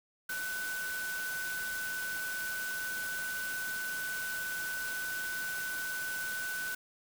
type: tone in noise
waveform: sine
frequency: 1500 Hz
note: F#6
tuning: 23 cents sharp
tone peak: -35 dBFS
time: 0.29-6.75 s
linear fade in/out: 5 ms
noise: white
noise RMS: -42 dBFS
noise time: 0.29-6.75 s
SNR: +4 dB
effects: none